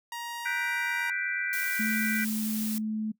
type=tone; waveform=sawtooth; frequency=943 Hz; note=A#5; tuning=20 cents sharp; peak=-31 dBFS; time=0.12-1.1 s; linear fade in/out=2 ms
type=chord; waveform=sine; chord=G major seventh; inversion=third; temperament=equal; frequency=1480 / 1568 / 1975.5 / 2349 Hz; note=F#6 / G6 / B6 / D7; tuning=0 / 0 / 0 / 0 cents; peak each=-34 / -34 / -33 / -36 dBFS; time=0.45-2.25 s; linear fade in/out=10 ms
type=noise; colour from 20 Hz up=blue; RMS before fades=-36 dBFS; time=1.53-2.78 s; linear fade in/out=0 ms
type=tone with pitch glide; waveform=sine; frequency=218 to 216.5 Hz; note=A3 to A3; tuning=-16 to -28 cents; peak=-28 dBFS; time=1.79-3.12 s; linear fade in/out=10 ms; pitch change=-12 cents; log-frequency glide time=1.91-2.35 s
effects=noise-tail reverb RT60 0.1 s tail -19 dB re dry